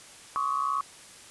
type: tone cluster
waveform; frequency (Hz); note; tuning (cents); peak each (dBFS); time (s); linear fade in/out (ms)
sine; 1067 / 1128 / 1265; C6 / C#6 / D#6; +34 / +30 / +28; -34 / -27 / -32; 0.36-0.81; 0
effects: white hiss -49 dBFS RMS until 1.3 s + resampled to 24000 Hz

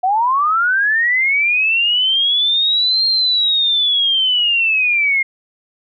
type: linear two-way sweep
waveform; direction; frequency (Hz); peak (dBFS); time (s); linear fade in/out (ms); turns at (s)
sine; up then down; 716 to 4220 to 2115; -12; 0.03-5.23; 10; 3.06
effects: none

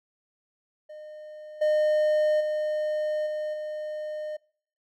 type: tone with level steps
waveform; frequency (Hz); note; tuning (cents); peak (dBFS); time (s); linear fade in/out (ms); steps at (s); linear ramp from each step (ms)
triangle; 610; D#5; -34; -38 / -18 / -23 / -26 / -29; 0.89-4.37; 10; 1.61 / 2.4 / 3.26 / 3.53; 10
effects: noise-tail reverb RT60 0.5 s tail -24 dB re dry

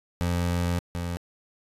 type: tone pair in turn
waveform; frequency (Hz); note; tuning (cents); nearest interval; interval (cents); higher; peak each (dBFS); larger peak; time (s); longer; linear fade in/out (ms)
25% pulse; 87.31 / 86.71; F2 / F2; 0 / -12; unison; 12; first; -20 / -25; first; 0.21-0.79 / 0.95-1.17; first; 0
effects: resampled to 32000 Hz

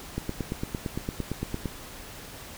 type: click train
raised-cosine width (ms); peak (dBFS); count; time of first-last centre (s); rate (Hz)
3; -16; 14; 0.18-1.657; 8.8
effects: pink hiss -43 dBFS RMS until 2.57 s

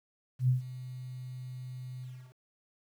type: tone with ADSR envelope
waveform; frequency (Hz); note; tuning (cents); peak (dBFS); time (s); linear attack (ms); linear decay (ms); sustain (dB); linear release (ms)
sine; 127.1; C3; -50; -21; 0.39-2.35; 94; 130; -18; 320
effects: 10-bit

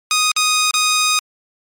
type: tone with dropouts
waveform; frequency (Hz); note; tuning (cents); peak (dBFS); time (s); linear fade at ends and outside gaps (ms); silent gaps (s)
10% pulse; 1244.5; D#6; 0; -5; 0.11-1.19; 1; 0.316-0.364 / 0.71-0.739
effects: MP3 64 kbps

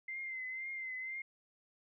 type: tone with vibrato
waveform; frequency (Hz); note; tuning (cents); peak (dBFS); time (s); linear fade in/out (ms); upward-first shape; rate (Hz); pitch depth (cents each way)
sine; 2076; C7; -14; -39; 0.08-1.22; 5; triangle; 2; 51
effects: none

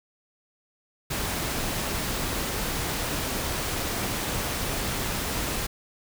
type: noise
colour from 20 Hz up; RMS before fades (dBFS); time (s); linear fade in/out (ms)
pink; -29; 1.1-5.67; 10
effects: none

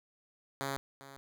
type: tone with echo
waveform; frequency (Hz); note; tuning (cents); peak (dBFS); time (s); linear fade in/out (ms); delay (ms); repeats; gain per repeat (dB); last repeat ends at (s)
5% pulse; 137.4; C#3; -15; -23; 0.61-0.77; 0; 400; 1; -15; 1.17
effects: none

